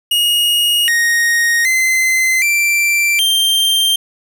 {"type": "tone with pitch steps", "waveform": "45% pulse", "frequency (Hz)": [2871, 1867, 2059, 2350, 3161], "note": ["F7", "A#6", "C7", "D7", "G7"], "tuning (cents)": [47, 2, -28, 1, 14], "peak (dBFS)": -11, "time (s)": [0.11, 3.96], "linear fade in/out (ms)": 5, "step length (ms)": 770, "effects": []}